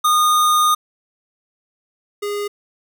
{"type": "tone pair in turn", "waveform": "square", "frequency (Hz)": [1227, 410.6], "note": ["D#6", "G#4"], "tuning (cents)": [-25, -20], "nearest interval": "octave + perfect fifth", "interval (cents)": 1895, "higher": "first", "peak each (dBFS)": [-13, -22], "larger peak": "first", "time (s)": [[0.04, 0.75], [2.22, 2.48]], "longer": "first", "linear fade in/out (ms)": 10, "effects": []}